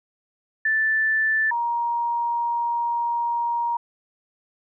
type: tone pair in turn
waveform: sine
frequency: 1760 / 942.6 Hz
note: A6 / A#5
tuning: 0 / +19 cents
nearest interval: major seventh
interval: 1081 cents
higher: first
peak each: -18 / -21 dBFS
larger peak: first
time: 0.65-1.51 / 1.51-3.77 s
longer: second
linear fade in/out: 5 ms
effects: none